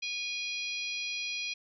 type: harmonic tone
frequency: 821 Hz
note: G#5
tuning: 20 cents flat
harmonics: 3 / 4 / 5 / 6 / 7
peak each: -35 / -41 / -41 / -44 / -45 dBFS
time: 0.02-1.54 s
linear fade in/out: 10 ms
effects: none